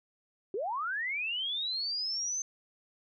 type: linear sweep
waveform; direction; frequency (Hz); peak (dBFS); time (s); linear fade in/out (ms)
sine; up; 353.1 to 6272; -31; 0.54-2.42; 2
effects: none